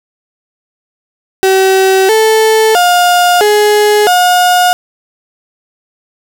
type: tone with pitch steps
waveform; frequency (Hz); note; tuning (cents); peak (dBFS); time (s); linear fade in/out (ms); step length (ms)
35% pulse; 381.6 / 439.4 / 710 / 418.8 / 719; G4 / A4 / F5 / G#4 / F#5; -47 / -2 / +28 / +15 / -50; -4; 1.43-4.73; 0; 660
effects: none